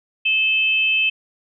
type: tone pair together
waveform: sine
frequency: 2600 / 3092 Hz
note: E7 / G7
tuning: -24 / -24 cents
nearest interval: minor third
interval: 300 cents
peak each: -16 / -22 dBFS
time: 0.25-1.1 s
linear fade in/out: 10 ms
effects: none